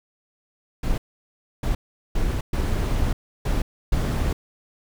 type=noise bursts at uneven times; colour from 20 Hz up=brown; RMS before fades=-22 dBFS; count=6; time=0.83-0.98 / 1.63-1.75 / 2.15-2.41 / 2.53-3.13 / 3.45-3.62 / 3.92-4.33 s; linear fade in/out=5 ms; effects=none